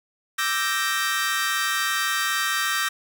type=chord; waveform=sawtooth; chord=E half-diminished seventh; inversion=third; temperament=equal; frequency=1174.7 / 1318.5 / 1568 / 1864.7 Hz; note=D6 / E6 / G6 / Bb6; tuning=0 / 0 / 0 / 0 cents; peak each=-26 / -26 / -23 / -23 dBFS; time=0.38-2.89 s; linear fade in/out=10 ms; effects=none